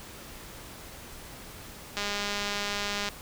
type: click train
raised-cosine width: 0.2 ms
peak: -14 dBFS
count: 229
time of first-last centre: 1.97-3.088 s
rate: 204 Hz
effects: pink hiss -45 dBFS RMS until 3.21 s